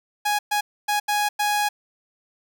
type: tone bursts at uneven times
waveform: sawtooth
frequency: 830.6 Hz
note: G#5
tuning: in tune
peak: -16 dBFS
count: 5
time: 0.25-0.39 / 0.51-0.61 / 0.88-1 / 1.08-1.29 / 1.39-1.69 s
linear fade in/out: 10 ms
effects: none